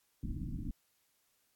pink low-pass noise, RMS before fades -39 dBFS, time 0.23-0.71 s, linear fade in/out 2 ms, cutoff 310 Hz, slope 96 dB/octave, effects white hiss -75 dBFS RMS until 1.55 s + AAC 64 kbps

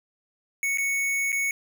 square tone with dropouts, 2217 Hz, C#7, in tune, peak -24 dBFS, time 0.63-1.51 s, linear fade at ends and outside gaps 1 ms, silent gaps 0.774-0.783 / 1.32-1.327 s, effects none

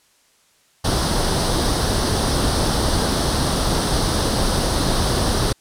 pink noise with comb filter, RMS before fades -19 dBFS, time 0.84-5.53 s, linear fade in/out 10 ms, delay 0.21 ms, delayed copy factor +0.65, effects white hiss -58 dBFS RMS until 5.6 s + low-pass 10000 Hz 12 dB/octave

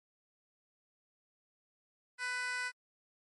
15% pulse tone with high-pass filter, 497.9 Hz, B4, 14 cents sharp, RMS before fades -37 dBFS, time 2.18-2.72 s, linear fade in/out 50 ms, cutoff 1600 Hz, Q 1.9, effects MP3 48 kbps

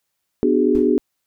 sine chord, G# half-diminished seventh, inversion first, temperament just, 249.2 / 299 / 373.8 / 415.3 Hz, B3 / D4 / F#4 / G#4, +16 / +31 / +18 / 0 cents, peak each -19 dBFS, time 0.43-0.98 s, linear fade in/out 0 ms
brown noise with exponential decay, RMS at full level -30 dBFS, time 0.75-1 s, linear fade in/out 0 ms, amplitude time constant 53 ms
effects white hiss -75 dBFS RMS until 1.26 s

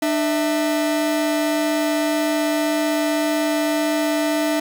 45% pulse tone pair together, 299.7 / 655.2 Hz, D4 / E5, +35 / -11 cents, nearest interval octave + major second, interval 1354 cents, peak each -20 / -22 dBFS, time 0.02-4.6 s, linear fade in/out 5 ms, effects none

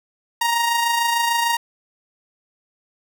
sawtooth tone with amplitude modulation, 936 Hz, A#5, 7 cents sharp, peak -12 dBFS, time 0.41-1.57 s, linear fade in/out 5 ms, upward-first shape sine, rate 26.7 Hz, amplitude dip 40%, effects none

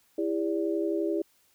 sine tone cluster, 331.2 / 402.8 / 580 Hz, E4 / G4 / D5, +8 / +47 / -22 cents, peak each -28 / -30 / -34 dBFS, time 0.18-1.22 s, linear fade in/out 5 ms, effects white hiss -66 dBFS RMS until 1.54 s

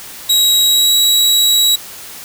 sawtooth tone with pitch glide, 3839 to 3881 Hz, B7 to B7, -50 to -31 cents, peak -6 dBFS, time 0.29-1.76 s, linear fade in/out 10 ms, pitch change +19 cents, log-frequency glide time 0.65-0.93 s, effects white hiss -32 dBFS RMS until 2.24 s

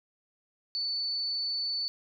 sine tone, 4487 Hz, C#8, 20 cents sharp, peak -29 dBFS, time 0.75-1.88 s, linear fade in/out 0 ms, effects none

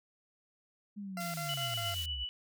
sine linear sweep, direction down, 208.8 to 57.1 Hz, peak -39 dBFS, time 0.96-2.25 s, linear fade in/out 20 ms
20% pulse tone bursts, 687 Hz, F5, 29 cents flat, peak -33 dBFS, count 4, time 1.17-1.943 s, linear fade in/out 2 ms, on 170 ms, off 31 ms
pink high-pass noise, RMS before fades -45 dBFS, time 1.2-2.06 s, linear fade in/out 5 ms, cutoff 3600 Hz, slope 12 dB/octave
sine tone with tremolo, 2960 Hz, F#7, in tune, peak -34 dBFS, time 1.49-2.29 s, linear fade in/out 0 ms, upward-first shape sine, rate 8.4 Hz, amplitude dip 50%
effects none

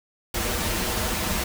pink noise with comb filter, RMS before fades -26 dBFS, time 0.34-1.44 s, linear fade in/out 5 ms, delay 7.2 ms, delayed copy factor -0.7, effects none

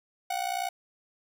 45% pulse ring-modulated tone, 740 Hz, F#5, in tune, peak -26 dBFS, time 0.3-0.69 s, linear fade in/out 5 ms, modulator 30.3 Hz, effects none

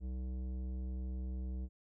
sine tone with tanh clipping, 63.5 Hz, B1, 49 cents sharp, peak -39 dBFS, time 0-1.69 s, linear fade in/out 50 ms, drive 13 dB, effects none

